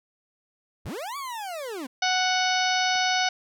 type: linear two-way sweep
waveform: 40% pulse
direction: up then down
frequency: 36.77 to 1159 to 238.7 Hz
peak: -31 dBFS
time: 0.85-1.87 s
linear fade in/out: 10 ms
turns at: 1.17 s
type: harmonic tone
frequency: 740 Hz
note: F#5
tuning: in tune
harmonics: 1 / 2 / 3 / 4 / 5 / 6 / 7 / 8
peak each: -25 / -28 / -30 / -31 / -32 / -33 / -33 / -34 dBFS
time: 2.02-3.29 s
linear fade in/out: 5 ms
type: click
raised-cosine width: 1 ms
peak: -32 dBFS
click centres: 2.955 s
effects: none